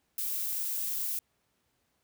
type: noise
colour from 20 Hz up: violet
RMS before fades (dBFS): -33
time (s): 0.18-1.19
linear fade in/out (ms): 2
effects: pink hiss -75 dBFS RMS until 2.03 s + high-pass 60 Hz 12 dB/octave